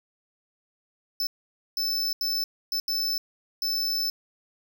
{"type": "tone bursts at uneven times", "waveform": "square", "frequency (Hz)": 5274, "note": "E8", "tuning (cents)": 0, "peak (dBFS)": -25, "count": 6, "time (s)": [[1.2, 1.27], [1.77, 2.13], [2.21, 2.44], [2.72, 2.8], [2.88, 3.18], [3.62, 4.1]], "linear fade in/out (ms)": 2, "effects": []}